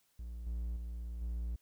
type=tone with level steps; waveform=triangle; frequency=58.27 Hz; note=A#1; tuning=in tune; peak=-39 / -33 / -37 / -33 dBFS; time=0.19-1.56 s; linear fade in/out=5 ms; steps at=0.46 / 0.76 / 1.21 s; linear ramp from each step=10 ms; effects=white hiss -74 dBFS RMS until 1.61 s